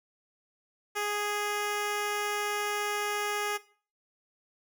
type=tone; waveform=10% pulse; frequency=414.5 Hz; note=G#4; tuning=3 cents flat; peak=-21 dBFS; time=0.95-3.58 s; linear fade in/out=20 ms; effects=noise-tail reverb RT60 0.4 s tail -17 dB re dry